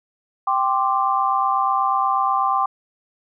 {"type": "chord", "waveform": "sine", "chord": "G suspended fourth", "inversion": "none", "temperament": "equal", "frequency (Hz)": [784, 1046.5, 1174.7], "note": ["G5", "C6", "D6"], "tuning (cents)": [0, 0, 0], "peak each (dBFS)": -21, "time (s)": [0.47, 2.66], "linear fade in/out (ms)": 5, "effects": []}